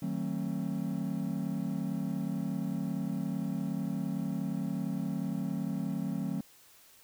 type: chord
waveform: triangle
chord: D# diminished seventh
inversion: none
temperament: just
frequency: 155.56 / 186.68 / 224 / 268.8 Hz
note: D#3 / F#3 / A3 / C4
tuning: 0 / +16 / +31 / +47 cents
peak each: -36 / -33 / -35 / -36 dBFS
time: 0.02-6.41 s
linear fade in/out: 5 ms
effects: white hiss -59 dBFS RMS until 7.03 s